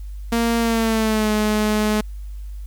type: tone with pitch glide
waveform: sawtooth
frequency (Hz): 232.2 to 212.9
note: A#3 to G#3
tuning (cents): -7 to +43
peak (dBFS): -13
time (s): 0.32-2.01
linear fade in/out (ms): 5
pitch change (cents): -150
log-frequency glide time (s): 0.59-1.31
effects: added 50 Hz sine -29 dBFS peak until 2.66 s + white hiss -57 dBFS RMS until 2.66 s